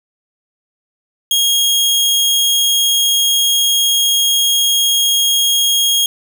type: tone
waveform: sawtooth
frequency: 3267 Hz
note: G#7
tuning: 29 cents flat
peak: -8 dBFS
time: 1.31-6.06 s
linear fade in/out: 2 ms
effects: 8-bit